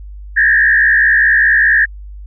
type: tone with frequency modulation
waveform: sine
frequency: 1745 Hz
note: A6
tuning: 15 cents flat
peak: -7 dBFS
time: 0.36-1.86 s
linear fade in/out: 20 ms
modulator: 64.9 Hz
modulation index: 1.8
effects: added 50 Hz sine -28 dBFS peak until 2.26 s